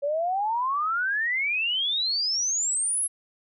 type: exponential sweep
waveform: sine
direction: up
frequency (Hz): 554.4 to 11140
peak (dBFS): -23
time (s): 0.02-3.08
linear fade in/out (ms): 20
effects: none